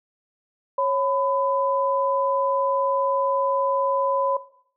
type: tone pair together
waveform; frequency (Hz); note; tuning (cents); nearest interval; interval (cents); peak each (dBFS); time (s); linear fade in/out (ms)
sine; 549 / 1004; C#5 / B5; -17 / +28; minor seventh; 1045; -22; 0.78-4.37; 5
effects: noise-tail reverb RT60 0.6 s tail -17 dB re dry